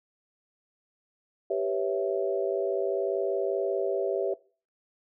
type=chord; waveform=sine; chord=C# half-diminished seventh; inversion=second; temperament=equal; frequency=392 / 493.9 / 554.4 / 659.3 Hz; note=G4 / B4 / C#5 / E5; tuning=0 / 0 / 0 / 0 cents; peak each=-29 / -33 / -31 / -31 dBFS; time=1.5-4.34 s; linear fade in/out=5 ms; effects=noise-tail reverb RT60 0.4 s tail -21 dB re dry

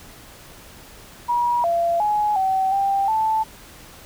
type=tone with pitch steps; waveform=sine; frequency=960 / 682 / 839 / 764 / 789 / 878 Hz; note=B5 / F5 / G#5 / G5 / G5 / A5; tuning=-49 / -41 / +17 / -45 / +11 / -4 cents; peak=-17 dBFS; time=1.28-3.44 s; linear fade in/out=20 ms; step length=360 ms; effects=pink hiss -44 dBFS RMS until 4.05 s

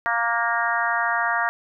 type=harmonic tone with a mistuned harmonic; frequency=232.9 Hz; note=A#3; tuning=1 cent flat; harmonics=3 / 4 / 5 / 6 / 7 / 8; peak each=-27 / -27 / -27 / -27 / -27 / -27 dBFS; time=0.06-1.49 s; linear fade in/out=0 ms; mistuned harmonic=6; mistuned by=+20 cents; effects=none

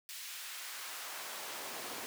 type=noise with high-pass filter sweep; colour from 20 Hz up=pink; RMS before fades=-44 dBFS; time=0.09-2.06 s; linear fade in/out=0 ms; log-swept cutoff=2700 to 290 Hz; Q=0.76; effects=none

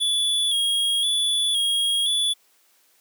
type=tone with vibrato; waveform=square; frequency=3360 Hz; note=G#7; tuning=19 cents sharp; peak=-20 dBFS; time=0-2.34 s; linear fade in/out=20 ms; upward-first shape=square; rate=0.97 Hz; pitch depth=42 cents each way; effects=white hiss -61 dBFS RMS until 3 s + high-pass 300 Hz 12 dB/octave

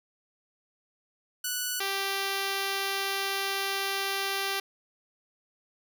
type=tone pair in turn; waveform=5% pulse; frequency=1480 / 392 Hz; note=F#6 / G4; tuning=0 / 0 cents; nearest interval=octave + major seventh; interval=2300 cents; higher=first; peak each=-18 / -17 dBFS; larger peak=second; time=1.44-1.8 / 1.8-4.6 s; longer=second; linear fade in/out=5 ms; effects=none

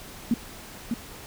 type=tone with echo; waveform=sine; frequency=233.1 Hz; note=A#3; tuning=in tune; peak=-18 dBFS; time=0.31-0.34 s; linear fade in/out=2 ms; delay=600 ms; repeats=1; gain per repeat=-5 dB; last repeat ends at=0.94 s; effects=pink hiss -43 dBFS RMS until 1.26 s

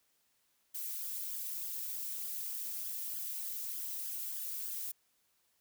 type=noise with flanger; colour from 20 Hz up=violet; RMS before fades=-40 dBFS; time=0.74-4.92 s; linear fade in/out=10 ms; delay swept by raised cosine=0.6 to 3 ms; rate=3.3 Hz; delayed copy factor=+0.65; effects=white hiss -75 dBFS RMS until 5.6 s

